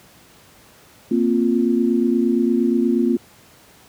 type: chord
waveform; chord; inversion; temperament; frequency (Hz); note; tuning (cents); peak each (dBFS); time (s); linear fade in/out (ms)
sine; Bb suspended second; none; equal; 233.1 / 261.6 / 349.2; Bb3 / C4 / F4; 0 / 0 / 0; -18 / -20 / -20; 1.11-3.17; 5
effects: pink hiss -49 dBFS RMS until 3.88 s + high-pass 80 Hz 12 dB/octave